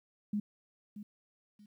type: tone with echo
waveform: sine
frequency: 207.7 Hz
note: G#3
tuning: in tune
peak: -30 dBFS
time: 0.33-0.4 s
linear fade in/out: 5 ms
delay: 630 ms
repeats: 2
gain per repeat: -12 dB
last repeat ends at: 1.66 s
effects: 12-bit